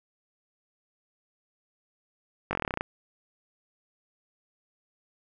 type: slowing click train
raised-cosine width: 0.5 ms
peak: -13 dBFS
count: 12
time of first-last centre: 2.51-2.809 s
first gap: 20 ms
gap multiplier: 1.06
effects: none